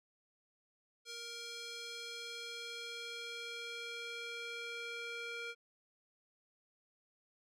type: tone with band-pass filter sweep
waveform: square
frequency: 468.6 Hz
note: A#4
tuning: 9 cents sharp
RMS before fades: -45 dBFS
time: 1.05-5.55 s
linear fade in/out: 50 ms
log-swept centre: 4600 to 2300 Hz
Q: 1.4
effects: none